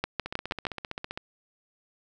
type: two click trains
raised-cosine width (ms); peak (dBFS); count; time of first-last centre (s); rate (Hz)
0.3; -11 / -18; 5 / 15; 0.04-0.668 / 0.26-1.175; 6.37 / 15.3
effects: none